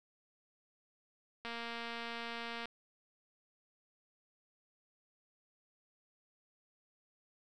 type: click train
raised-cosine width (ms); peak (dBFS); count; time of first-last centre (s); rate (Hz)
0.3; -27; 282; 1.45-2.656; 233
effects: none